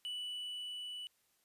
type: tone with level ramp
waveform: triangle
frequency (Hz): 2964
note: F#7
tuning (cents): +2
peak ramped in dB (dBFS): -37 to -41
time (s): 0.05-1.07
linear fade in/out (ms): 0
effects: white hiss -75 dBFS RMS until 1.44 s + resampled to 32000 Hz